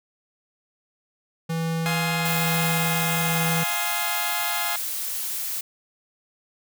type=tone with tremolo; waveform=square; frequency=164 Hz; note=E3; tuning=9 cents flat; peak=-24 dBFS; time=1.49-3.64 s; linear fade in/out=10 ms; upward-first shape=sine; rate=1.1 Hz; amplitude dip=25%
type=chord; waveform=15% pulse; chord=F minor seventh; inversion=none; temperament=just; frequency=698.5 / 838.1 / 1047.7 / 1257.2 Hz; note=F5 / Ab5 / C6 / Eb6; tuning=0 / +16 / +2 / +18 cents; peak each=-24 / -23 / -27 / -28 dBFS; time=1.86-4.76 s; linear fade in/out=0 ms
type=noise; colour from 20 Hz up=blue; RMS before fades=-29 dBFS; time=2.25-5.61 s; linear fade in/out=5 ms
effects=none